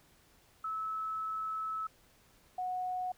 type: tone pair in turn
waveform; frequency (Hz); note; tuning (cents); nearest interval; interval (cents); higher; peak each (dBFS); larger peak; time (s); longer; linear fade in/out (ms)
sine; 1301 / 733.5; E6 / F#5; -23 / -15; minor seventh; 992; first; -34 / -33; second; 0.64-1.87 / 2.58-3.12; first; 5
effects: pink hiss -65 dBFS RMS until 3.17 s